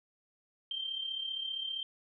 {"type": "tone with amplitude modulation", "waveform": "sine", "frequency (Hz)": 3147, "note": "G7", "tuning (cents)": 6, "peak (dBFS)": -32, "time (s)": [0.71, 1.83], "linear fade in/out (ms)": 2, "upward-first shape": "sine", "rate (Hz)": 35.2, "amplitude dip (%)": 60, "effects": []}